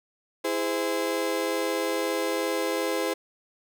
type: chord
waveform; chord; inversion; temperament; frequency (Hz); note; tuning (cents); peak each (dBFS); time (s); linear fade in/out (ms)
35% pulse; E augmented; none; just; 329.6 / 412 / 515; E4 / G#4 / B#4; 0 / -14 / -28; -29 / -29 / -27; 0.44-3.14; 10
effects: none